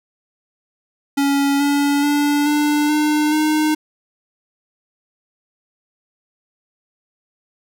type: tone with pitch steps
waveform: square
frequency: 280 / 285.2 / 290.5 / 296 / 301.5 / 307.1 Hz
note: C#4 / C#4 / D4 / D4 / D4 / D#4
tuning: +18 / +49 / -19 / +14 / +46 / -23 cents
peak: -15 dBFS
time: 1.17-3.75 s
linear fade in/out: 10 ms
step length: 430 ms
effects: none